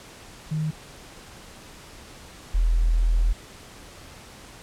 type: tone pair in turn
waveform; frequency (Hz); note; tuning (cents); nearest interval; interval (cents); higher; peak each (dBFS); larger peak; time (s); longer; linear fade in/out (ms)
sine; 155.56 / 41.13; D#3 / E1; 0 / -3; octave + major seventh; 2303; first; -23 / -17; second; 0.51-0.71 / 2.54-3.33; second; 10
effects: pink hiss -45 dBFS RMS until 4.62 s + low-pass 10000 Hz 12 dB/octave